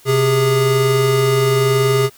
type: tone pair together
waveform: square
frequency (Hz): 129.5 / 409.5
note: C3 / G#4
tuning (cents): -17 / -24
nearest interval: octave + minor sixth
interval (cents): 1993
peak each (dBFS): -17 / -15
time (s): 0.05-2.1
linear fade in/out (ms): 50
effects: white hiss -47 dBFS RMS until 2.17 s